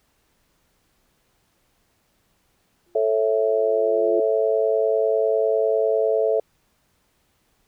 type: tone with exponential growth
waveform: sine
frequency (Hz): 349.2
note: F4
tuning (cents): 0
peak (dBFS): -21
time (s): 2.86-4.2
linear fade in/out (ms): 5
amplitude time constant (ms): 290
type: chord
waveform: sine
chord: A major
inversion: none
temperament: just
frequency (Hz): 440 / 550 / 660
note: A4 / C#5 / E5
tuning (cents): 0 / -14 / +2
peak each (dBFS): -20 / -24 / -22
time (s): 2.95-6.4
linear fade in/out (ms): 5
effects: pink hiss -66 dBFS RMS until 7.67 s